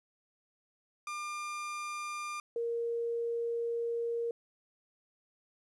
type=tone pair in turn; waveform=30% pulse / sine; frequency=1200 / 467.2 Hz; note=D6 / A#4; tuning=+37 / +4 cents; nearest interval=octave + major third; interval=1633 cents; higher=first; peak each=-34 / -31 dBFS; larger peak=second; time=1.07-2.4 / 2.56-4.31 s; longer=second; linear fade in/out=2 ms; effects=resampled to 24000 Hz + 12-bit